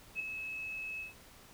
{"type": "tone with ADSR envelope", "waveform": "sine", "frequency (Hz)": 2586, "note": "E7", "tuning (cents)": -34, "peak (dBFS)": -31, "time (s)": [0.15, 1.14], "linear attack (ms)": 48, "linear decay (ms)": 6, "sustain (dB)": -7, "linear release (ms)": 140, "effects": ["pink hiss -57 dBFS RMS until 1.53 s"]}